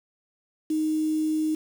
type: tone with quantisation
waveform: sine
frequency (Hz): 311.1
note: D#4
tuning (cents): 0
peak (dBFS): -22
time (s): 0.7-1.55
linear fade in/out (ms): 5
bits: 7
effects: none